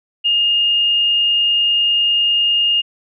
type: tone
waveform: sine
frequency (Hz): 2835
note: F7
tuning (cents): +25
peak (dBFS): -12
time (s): 0.24-2.82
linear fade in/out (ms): 20
effects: none